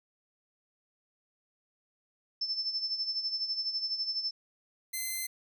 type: tone with tremolo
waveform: sine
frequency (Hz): 5290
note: E8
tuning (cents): +5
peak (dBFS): -28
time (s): 2.41-4.31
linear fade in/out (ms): 5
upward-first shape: sine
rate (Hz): 12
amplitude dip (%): 65
type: tone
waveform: 5% pulse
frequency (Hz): 2064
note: C7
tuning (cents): -24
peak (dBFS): -23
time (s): 4.93-5.27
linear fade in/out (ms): 10
effects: none